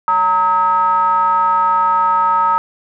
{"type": "ring-modulated tone", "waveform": "triangle", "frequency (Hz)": 178.3, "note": "F3", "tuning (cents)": 36, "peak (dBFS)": -6, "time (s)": [0.08, 2.58], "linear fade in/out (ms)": 0, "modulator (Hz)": 1100, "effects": []}